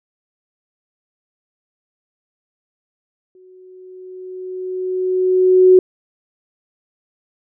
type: tone with exponential growth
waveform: sine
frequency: 370 Hz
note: F#4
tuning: in tune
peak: -4 dBFS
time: 3.35-5.79 s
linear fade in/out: 2 ms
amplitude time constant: 530 ms
effects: none